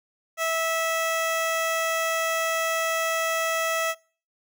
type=tone; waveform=15% pulse; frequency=653 Hz; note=E5; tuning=17 cents flat; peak=-17 dBFS; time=0.37-3.95 s; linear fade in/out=50 ms; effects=noise-tail reverb RT60 0.4 s tail -23 dB re dry